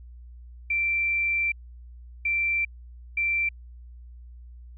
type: tone bursts at uneven times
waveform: sine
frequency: 2349 Hz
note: D7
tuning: in tune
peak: -22 dBFS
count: 3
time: 0.7-1.52 / 2.25-2.65 / 3.17-3.49 s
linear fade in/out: 5 ms
effects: added 60 Hz sine -42 dBFS peak until 4.77 s